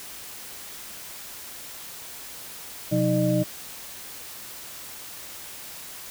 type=tone cluster; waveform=sine; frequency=128.7 / 181.7 / 312.2 / 604 Hz; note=C3 / F#3 / D#4 / D5; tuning=-28 / -31 / +6 / +48 cents; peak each=-25 dBFS; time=2.91-3.44 s; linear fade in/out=20 ms; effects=white hiss -40 dBFS RMS until 6.1 s